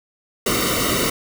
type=noise with comb filter; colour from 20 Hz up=pink; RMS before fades=-20 dBFS; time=0.46-1.1 s; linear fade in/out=5 ms; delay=1.2 ms; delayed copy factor=-0.9; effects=none